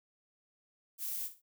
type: noise with echo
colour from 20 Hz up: violet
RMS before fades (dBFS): -38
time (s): 0.98-1.3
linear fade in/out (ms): 50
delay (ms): 60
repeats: 2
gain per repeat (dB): -13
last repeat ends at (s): 1.42
effects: none